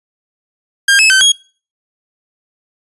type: tone with pitch steps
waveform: sawtooth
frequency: 1606 / 2592 / 1543 / 3299 Hz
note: G6 / E7 / G6 / G#7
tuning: +41 / -30 / -28 / -12 cents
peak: -3 dBFS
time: 0.88-1.32 s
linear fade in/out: 5 ms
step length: 110 ms
effects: noise-tail reverb RT60 0.4 s tail -24 dB re dry + resampled to 24000 Hz